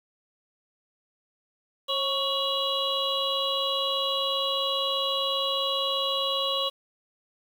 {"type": "tone cluster", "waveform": "sine", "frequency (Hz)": [543, 1114, 2881, 3329, 3926], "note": ["C#5", "C#6", "F#7", "G#7", "B7"], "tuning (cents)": [-36, 8, -47, 3, -11], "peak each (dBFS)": -31, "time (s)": [1.88, 6.7], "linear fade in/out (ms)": 20, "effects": ["8-bit"]}